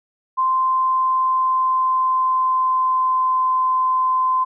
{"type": "tone with pitch glide", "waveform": "sine", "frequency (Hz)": [1041, 1031.4], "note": ["C6", "C6"], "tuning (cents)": [-9, -25], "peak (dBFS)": -15, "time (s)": [0.37, 4.45], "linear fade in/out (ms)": 20, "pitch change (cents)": -16, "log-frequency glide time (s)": [0.56, 3.44], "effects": []}